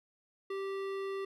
sine tone with hard clipping, 390.3 Hz, G4, 8 cents flat, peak -37 dBFS, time 0.5-1.25 s, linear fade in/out 5 ms, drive 15 dB, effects none

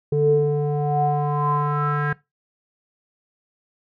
square tone with low-pass filter sweep, 146.83 Hz, D3, in tune, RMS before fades -20 dBFS, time 0.12-2.13 s, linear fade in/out 5 ms, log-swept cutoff 390 to 1600 Hz, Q 8.3, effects noise-tail reverb RT60 0.2 s tail -20 dB re dry

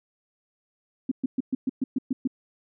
sine tone bursts, 260 Hz, C4, 11 cents flat, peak -21 dBFS, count 9, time 1.09-2.275 s, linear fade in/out 5 ms, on 25 ms, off 120 ms, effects none

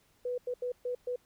sine tone bursts at uneven times, 493.9 Hz, B4, in tune, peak -31 dBFS, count 5, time 0.25-0.38 / 0.47-0.54 / 0.62-0.72 / 0.85-0.95 / 1.07-1.16 s, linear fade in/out 5 ms, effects pink hiss -68 dBFS RMS until 1.25 s

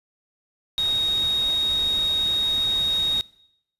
sine tone in noise, 3752 Hz, A#7, 11 cents sharp, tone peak -20 dBFS, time 0.78-3.21 s, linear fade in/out 0 ms, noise pink, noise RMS -37 dBFS, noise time 0.78-3.21 s, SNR +14 dB, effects noise-tail reverb RT60 0.8 s tail -22 dB re dry + resampled to 32000 Hz

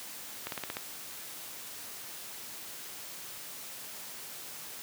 slowing click train, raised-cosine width 0.3 ms, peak -19 dBFS, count 6, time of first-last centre 0.47-0.769 s, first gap 52 ms, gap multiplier 1.07, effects white hiss -44 dBFS RMS until 4.82 s + high-pass 100 Hz 12 dB/octave

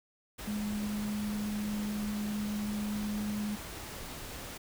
sine tone in noise, 209.1 Hz, G#3, 12 cents sharp, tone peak -32 dBFS, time 0.47-3.56 s, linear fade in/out 10 ms, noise pink, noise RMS -43 dBFS, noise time 0.38-4.58 s, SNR +8 dB, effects none

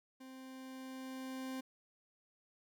40% pulse tone with level ramp, 261.6 Hz, C4, in tune, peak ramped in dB -50 to -39 dBFS, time 0.2-1.61 s, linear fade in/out 10 ms, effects none

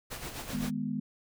pink noise with tremolo, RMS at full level -38 dBFS, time 0.1-0.71 s, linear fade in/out 20 ms, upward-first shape sine, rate 7.8 Hz, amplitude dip 55%
sine chord, G# minor, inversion second, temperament equal, 155.56 / 207.7 / 246.9 Hz, D#3 / G#3 / B3, 0 / 0 / 0 cents, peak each -38 / -34 / -34 dBFS, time 0.53-1 s, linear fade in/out 5 ms
effects none

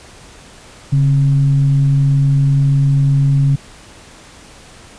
sine tone with frequency modulation, 140 Hz, C#3, 18 cents sharp, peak -9 dBFS, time 0.92-3.56 s, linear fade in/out 10 ms, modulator 126 Hz, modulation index 0.27, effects pink hiss -40 dBFS RMS until 4.98 s + resampled to 22050 Hz

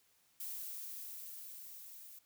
violet noise with level ramp, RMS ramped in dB -43 to -54 dBFS, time 0.4-2.19 s, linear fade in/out 5 ms, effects white hiss -72 dBFS RMS until 2.25 s

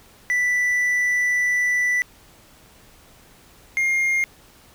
triangle tone pair in turn, 1975.5 / 2125 Hz, B6 / C7, 0 / +26 cents, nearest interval minor second, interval 126 cents, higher second, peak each -16 dBFS, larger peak neither, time 0.3-2.02 / 3.77-4.24 s, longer first, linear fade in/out 0 ms, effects pink hiss -51 dBFS RMS until 4.74 s

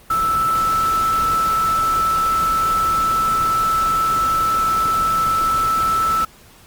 sine tone in noise, 1318.5 Hz, E6, in tune, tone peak -15 dBFS, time 0.1-6.25 s, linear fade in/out 5 ms, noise pink, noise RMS -29 dBFS, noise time 0.1-6.25 s, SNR +11 dB, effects pink hiss -47 dBFS RMS until 6.66 s + Opus 32 kbps

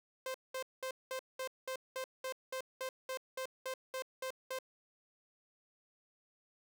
sawtooth tone bursts, 521 Hz, C5, 7 cents flat, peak -34 dBFS, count 16, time 0.26-4.588 s, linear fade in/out 2 ms, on 83 ms, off 200 ms, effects none

